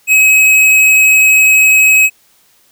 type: tone with tanh clipping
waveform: sine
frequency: 2552 Hz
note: D#7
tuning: 43 cents sharp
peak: -6 dBFS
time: 0.07-2.1 s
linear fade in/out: 50 ms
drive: 17 dB
effects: white hiss -51 dBFS RMS until 2.71 s